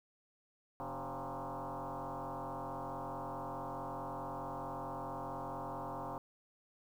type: tone with frequency modulation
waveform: sine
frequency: 112.7 Hz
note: A2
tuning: 42 cents sharp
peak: -39 dBFS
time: 0.8-6.18 s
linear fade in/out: 0 ms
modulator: 135 Hz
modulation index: 7.7
effects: 11-bit